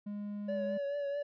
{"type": "tone", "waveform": "triangle", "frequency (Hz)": 205.8, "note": "G#3", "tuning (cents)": -16, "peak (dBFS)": -35, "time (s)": [0.06, 0.78], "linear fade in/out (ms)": 10}
{"type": "tone with vibrato", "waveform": "triangle", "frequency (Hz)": 569, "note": "C#5", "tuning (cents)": 45, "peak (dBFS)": -31, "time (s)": [0.48, 1.23], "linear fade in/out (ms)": 10, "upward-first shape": "triangle", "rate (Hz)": 4.6, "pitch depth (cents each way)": 38}
{"effects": ["resampled to 11025 Hz"]}